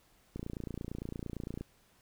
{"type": "click train", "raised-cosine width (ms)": 3, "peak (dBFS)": -26, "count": 37, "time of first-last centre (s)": [0.36, 1.61], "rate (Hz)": 28.8, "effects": ["pink hiss -67 dBFS RMS until 2.01 s"]}